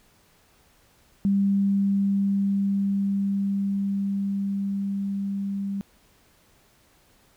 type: tone with level ramp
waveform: sine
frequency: 198 Hz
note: G3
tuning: 18 cents sharp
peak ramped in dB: -18 to -26 dBFS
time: 1.25-5.81 s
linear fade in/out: 0 ms
effects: pink hiss -60 dBFS RMS until 7.36 s